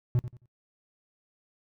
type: tone with echo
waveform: triangle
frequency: 122.5 Hz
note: B2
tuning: 14 cents flat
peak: -19 dBFS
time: 0.15-0.19 s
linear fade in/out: 0 ms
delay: 89 ms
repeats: 3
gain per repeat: -12 dB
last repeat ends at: 0.457 s
effects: noise-tail reverb RT60 0.1 s tail -22 dB re dry